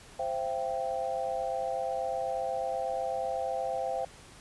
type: chord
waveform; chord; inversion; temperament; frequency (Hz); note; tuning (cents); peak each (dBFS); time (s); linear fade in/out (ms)
sine; C major; none; equal with one note detuned; 523.3 / 675.8 / 784; C5 / E5 / G5; 0 / +43 / 0; -34; 0.19-4.05; 5
effects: pink hiss -52 dBFS RMS until 4.4 s + resampled to 24000 Hz